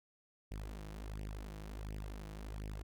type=tone with flanger; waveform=sawtooth; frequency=51.91 Hz; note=G#1; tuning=in tune; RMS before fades=-45 dBFS; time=0.51-2.83 s; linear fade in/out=5 ms; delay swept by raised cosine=0.36 to 6.16 ms; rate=1.4 Hz; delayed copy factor=+0.8; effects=none